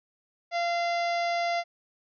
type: harmonic tone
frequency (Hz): 689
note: F5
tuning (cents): -24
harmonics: 1 / 2 / 3 / 4 / 5 / 6 / 7 / 8 / 9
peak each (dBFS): -26 / -39 / -33 / -44 / -43 / -47 / -41 / -50 / -51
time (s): 0.51-1.64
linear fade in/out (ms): 50
effects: none